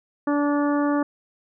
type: harmonic tone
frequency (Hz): 289.9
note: D4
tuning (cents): -22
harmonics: 1 / 2 / 3 / 4 / 5 / 6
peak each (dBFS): -20 / -27 / -31 / -30 / -35 / -38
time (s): 0.27-1.03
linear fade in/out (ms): 5
effects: none